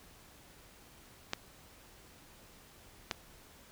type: clicks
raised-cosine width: 0.2 ms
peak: -15 dBFS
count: 2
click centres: 1.334 / 3.112 s
effects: pink hiss -58 dBFS RMS until 3.71 s